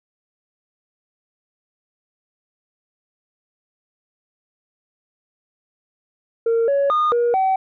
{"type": "tone with pitch steps", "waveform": "sine", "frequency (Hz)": [459.5, 560, 1224, 476.6, 763], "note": ["A#4", "C#5", "D#6", "A#4", "G5"], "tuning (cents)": [-25, 18, -29, 38, -47], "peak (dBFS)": -13, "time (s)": [6.46, 7.56], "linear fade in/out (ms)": 5, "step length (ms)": 220, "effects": ["tanh soft clip ceiling -13 dBFS"]}